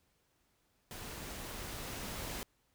pink noise with level ramp, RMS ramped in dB -46 to -41 dBFS, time 0.91-2.43 s, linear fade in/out 0 ms, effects pink hiss -75 dBFS RMS until 2.74 s

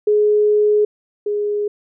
sine tone pair in turn, 419.9 / 414.6 Hz, G#4 / G#4, +19 / -3 cents, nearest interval unison, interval 22 cents, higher first, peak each -11 / -17 dBFS, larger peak first, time 0.07-0.85 / 1.26-1.68 s, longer first, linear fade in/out 5 ms, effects none

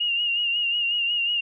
sine tone with vibrato, 2828 Hz, F7, 21 cents sharp, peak -21 dBFS, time 0-1.41 s, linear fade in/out 10 ms, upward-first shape sine, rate 5.5 Hz, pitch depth 45 cents each way, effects none

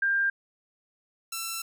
sine / 5% pulse tone pair in turn, 1595 / 1341.2 Hz, G6 / E6, +30 / +30 cents, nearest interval minor third, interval 300 cents, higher first, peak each -22 / -20 dBFS, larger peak second, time 0.02-0.3 / 1.32-1.62 s, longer second, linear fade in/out 5 ms, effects none

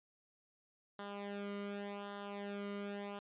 sawtooth tone with flanger, 202.2 Hz, G#3, 46 cents flat, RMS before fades -44 dBFS, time 0.99-3.19 s, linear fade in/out 2 ms, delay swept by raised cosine 0.41 to 1.18 ms, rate 0.87 Hz, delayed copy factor -0.8, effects resampled to 8000 Hz

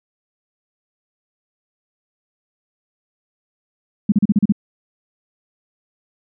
sine tone bursts, 205.9 Hz, G#3, 15 cents flat, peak -9 dBFS, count 7, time 4.09-4.523 s, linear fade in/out 5 ms, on 31 ms, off 36 ms, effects none

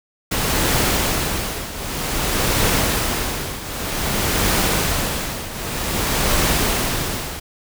pink noise with tremolo, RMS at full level -17 dBFS, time 0.31-7.4 s, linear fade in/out 10 ms, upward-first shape triangle, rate 0.53 Hz, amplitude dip 80%, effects none

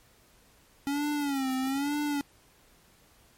square tone with vibrato, 277.2 Hz, C#4, in tune, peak -28 dBFS, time 0.87-2.21 s, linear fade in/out 0 ms, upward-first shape sine, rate 1.1 Hz, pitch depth 110 cents each way
violet noise bursts, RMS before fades -45 dBFS, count 5, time 1.03-1.715 s, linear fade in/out 10 ms, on 49 ms, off 110 ms
effects pink hiss -61 dBFS RMS until 3.37 s + MP3 64 kbps

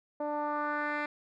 10% pulse tone with low-pass filter sweep, 295.9 Hz, D4, 13 cents sharp, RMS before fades -33 dBFS, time 0.2-1.06 s, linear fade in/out 5 ms, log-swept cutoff 680 to 2400 Hz, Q 2.3, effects none

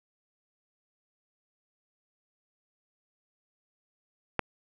click, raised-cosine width 0.5 ms, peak -10 dBFS, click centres 4.393 s, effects none

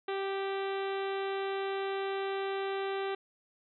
harmonic tone with a mistuned harmonic, 390 Hz, G4, 9 cents flat, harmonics 1 / 2 / 3 / 4 / 5 / 6 / 7 / 8 / 9 / 10, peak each -33 / -39 / -43 / -45 / -47 / -49 / -50 / -51 / -52 / -53 dBFS, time 0.08-3.15 s, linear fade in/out 5 ms, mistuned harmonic 3, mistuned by +18 cents, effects none

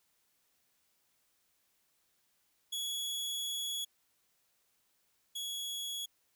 sawtooth tone pair in turn, 3365 / 3351 Hz, G#7 / G#7, +22 / +15 cents, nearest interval unison, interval 7 cents, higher first, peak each -32 / -34 dBFS, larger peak first, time 2.72-3.85 / 5.35-6.06 s, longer first, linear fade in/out 10 ms, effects white hiss -75 dBFS RMS until 6.35 s

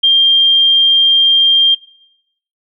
sine tone, 3193 Hz, G7, 31 cents sharp, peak -6 dBFS, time 0.03-1.75 s, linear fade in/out 10 ms, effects noise-tail reverb RT60 0.8 s tail -20 dB re dry

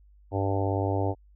harmonic tone, 98 Hz, G2, in tune, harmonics 1 / 3 / 4 / 5 / 6 / 7 / 8 / 9, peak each -27 / -32 / -33 / -34 / -35 / -35 / -36 / -37 dBFS, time 0.31-1.15 s, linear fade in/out 50 ms, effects added 50 Hz sine -53 dBFS peak until 1.35 s

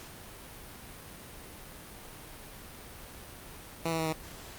10% pulse tone with pitch steps, 165.1 / 162.73 / 160.4 / 158.1 Hz, E3 / E3 / E3 / D#3, +3 / -22 / -47 / +28 cents, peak -21 dBFS, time 3.85-4.13 s, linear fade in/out 5 ms, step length 70 ms, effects pink hiss -47 dBFS RMS until 4.58 s + Opus 48 kbps

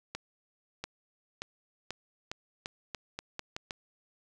accelerating click train, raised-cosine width 0.2 ms, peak -19 dBFS, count 11, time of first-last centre 0.15-3.708 s, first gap 690 ms, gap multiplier 0.84, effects none

